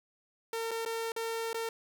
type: tone with dropouts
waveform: sawtooth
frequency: 454.9 Hz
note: A#4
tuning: 42 cents flat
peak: -29 dBFS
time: 0.53-1.69 s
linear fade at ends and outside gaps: 2 ms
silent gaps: 0.71-0.714 / 0.851-0.86 / 1.12-1.163 / 1.531-1.544 s
effects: none